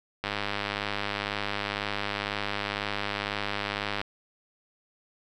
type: click train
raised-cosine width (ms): 0.3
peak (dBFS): -13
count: 386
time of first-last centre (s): 0.24-4.015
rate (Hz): 102
effects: none